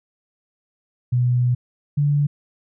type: tone pair in turn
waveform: sine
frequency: 123.47 / 144.98 Hz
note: B2 / D3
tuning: 0 / -22 cents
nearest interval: minor third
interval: 278 cents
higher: second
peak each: -15 / -15 dBFS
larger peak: neither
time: 1.12-1.55 / 1.97-2.27 s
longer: first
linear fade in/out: 10 ms
effects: none